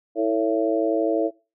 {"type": "harmonic tone with a mistuned harmonic", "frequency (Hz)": 111.7, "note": "A2", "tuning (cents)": 27, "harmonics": [3, 4, 5, 6], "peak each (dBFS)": [-23, -24, -25, -26], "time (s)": [0.15, 1.31], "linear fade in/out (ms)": 50, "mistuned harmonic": 3, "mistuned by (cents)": -47, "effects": ["noise-tail reverb RT60 0.3 s tail -20 dB re dry"]}